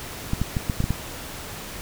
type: clicks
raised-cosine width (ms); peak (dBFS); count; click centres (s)
5; -10; 7; 0.334 / 0.416 / 0.568 / 0.698 / 0.804 / 0.841 / 0.906
effects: pink hiss -36 dBFS RMS until 1.81 s